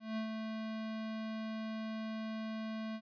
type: tone with ADSR envelope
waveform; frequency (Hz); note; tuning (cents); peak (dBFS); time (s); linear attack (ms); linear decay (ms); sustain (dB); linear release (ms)
square; 220; A3; 0; -35; 0-3.01; 170; 100; -4; 60
effects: resampled to 11025 Hz